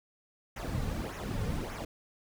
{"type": "noise with flanger", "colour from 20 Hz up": "brown", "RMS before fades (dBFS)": -35, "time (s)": [0.56, 1.85], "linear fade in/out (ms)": 5, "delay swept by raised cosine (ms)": [0.22, 3.12], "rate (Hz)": 1.7, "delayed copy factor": -0.7, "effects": []}